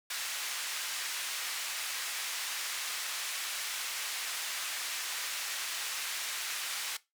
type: band-pass noise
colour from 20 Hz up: pink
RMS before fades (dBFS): -37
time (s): 0.1-6.97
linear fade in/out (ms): 5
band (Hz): 1700 to 12000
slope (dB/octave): 12
effects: noise-tail reverb RT60 0.2 s tail -18 dB re dry